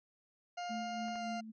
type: tone with pitch glide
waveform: 40% pulse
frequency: 706 to 699.1 Hz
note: F5 to F5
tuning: +19 to +2 cents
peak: -38 dBFS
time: 0.57-1.41 s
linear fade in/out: 10 ms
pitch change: -17 cents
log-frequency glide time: 1.15-1.24 s
type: tone with tremolo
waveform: sine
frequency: 220 Hz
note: A3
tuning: in tune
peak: -39 dBFS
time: 0.69-1.52 s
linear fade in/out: 20 ms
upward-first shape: sine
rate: 3.6 Hz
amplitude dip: 55%
type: clicks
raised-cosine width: 0.5 ms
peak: -40 / -37 dBFS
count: 2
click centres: 1.083 / 1.157 s
effects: resampled to 16000 Hz